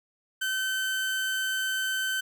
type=tone; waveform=30% pulse; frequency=1536 Hz; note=G6; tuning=36 cents flat; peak=-24 dBFS; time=0.41-2.21 s; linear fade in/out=10 ms; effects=none